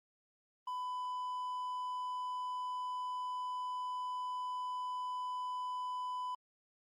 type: tone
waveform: triangle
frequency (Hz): 1000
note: B5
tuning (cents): +21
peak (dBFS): -35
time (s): 0.67-6.35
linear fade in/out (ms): 5
effects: Opus 32 kbps